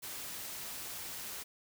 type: noise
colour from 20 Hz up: white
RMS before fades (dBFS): -43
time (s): 0.02-1.44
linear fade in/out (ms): 20
effects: none